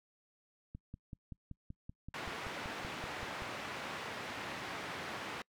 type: click train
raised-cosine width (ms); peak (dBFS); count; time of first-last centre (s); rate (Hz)
5; -33; 15; 0.75-3.422; 5.24
type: band-pass noise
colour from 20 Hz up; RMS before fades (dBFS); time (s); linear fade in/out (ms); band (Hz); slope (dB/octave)
white; -43; 2.14-5.42; 2; 100 to 2100; 12
effects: noise-tail reverb RT60 0.1 s tail -26 dB re dry